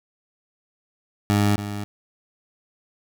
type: tone with echo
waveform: 20% pulse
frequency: 102.7 Hz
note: G#2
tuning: 19 cents flat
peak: -12 dBFS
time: 1.3-1.56 s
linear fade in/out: 0 ms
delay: 280 ms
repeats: 1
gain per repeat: -11 dB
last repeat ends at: 1.84 s
effects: none